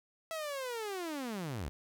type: linear sweep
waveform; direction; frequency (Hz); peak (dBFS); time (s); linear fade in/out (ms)
sawtooth; down; 659.3 to 58.27; -33; 0.31-1.69; 0
effects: none